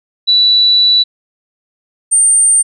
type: tone pair in turn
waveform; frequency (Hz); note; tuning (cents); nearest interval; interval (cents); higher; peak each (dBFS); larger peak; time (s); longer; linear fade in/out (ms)
sine; 3951 / 8808; B7 / C#9; 0 / -12; octave + major second; 1388; second; -6; neither; 0.27-1.04 / 2.11-2.63; first; 20
effects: none